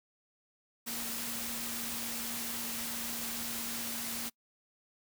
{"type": "tone in noise", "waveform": "sine", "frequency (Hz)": 233.1, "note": "A#3", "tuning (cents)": 0, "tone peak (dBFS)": -45, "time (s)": [0.86, 4.3], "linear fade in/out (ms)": 20, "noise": "white", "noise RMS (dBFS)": -38, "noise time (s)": [0.86, 4.3], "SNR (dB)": -10, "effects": ["noise-tail reverb RT60 0.1 s tail -25 dB re dry"]}